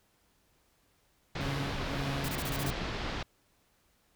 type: low-pass noise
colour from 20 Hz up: pink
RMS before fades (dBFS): -36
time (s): 1.35-3.23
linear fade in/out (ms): 5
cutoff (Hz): 4600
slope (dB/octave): 24
type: tone with tremolo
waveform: 30% pulse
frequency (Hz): 138.59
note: C#3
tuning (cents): 0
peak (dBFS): -31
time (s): 1.4-2.71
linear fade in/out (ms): 10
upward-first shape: sine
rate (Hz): 1.8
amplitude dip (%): 55
type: noise bursts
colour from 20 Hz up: white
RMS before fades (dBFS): -40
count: 7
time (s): 2.24-2.704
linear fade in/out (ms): 2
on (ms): 44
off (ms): 26
effects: pink hiss -70 dBFS RMS until 4.15 s